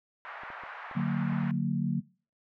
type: band-pass noise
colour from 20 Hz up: white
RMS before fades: -43 dBFS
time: 0.25-1.51 s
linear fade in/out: 0 ms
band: 700 to 1800 Hz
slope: 24 dB/octave
type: clicks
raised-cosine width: 1 ms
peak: -33 dBFS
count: 7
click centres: 0.435 / 0.503 / 0.636 / 0.913 / 1 / 1.329 / 1.436 s
type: chord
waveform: sine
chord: D augmented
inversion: none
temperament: just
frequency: 146.83 / 183.54 / 229.4 Hz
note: D3 / F#3 / A#3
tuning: 0 / -14 / -28 cents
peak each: -31 / -30 / -31 dBFS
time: 0.95-2.01 s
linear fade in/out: 20 ms
effects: noise-tail reverb RT60 0.4 s tail -23 dB re dry